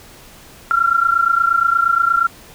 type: tone pair together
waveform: sine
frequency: 1356 / 1384.5 Hz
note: E6 / F6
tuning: +49 / -15 cents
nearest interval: unison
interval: 36 cents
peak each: -15 dBFS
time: 0.71-2.27 s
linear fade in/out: 0 ms
effects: pink hiss -42 dBFS RMS until 2.54 s